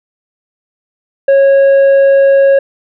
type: tone with tanh clipping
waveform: sine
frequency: 549 Hz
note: C#5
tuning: 17 cents flat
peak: -5 dBFS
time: 1.28-2.59 s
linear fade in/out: 5 ms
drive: 5 dB
effects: none